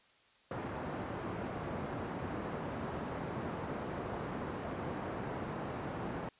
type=band-pass noise; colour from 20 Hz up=pink; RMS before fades=-40 dBFS; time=0.51-6.29 s; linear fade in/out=2 ms; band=110 to 1200 Hz; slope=12 dB/octave; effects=white hiss -66 dBFS RMS until 6.39 s + resampled to 8000 Hz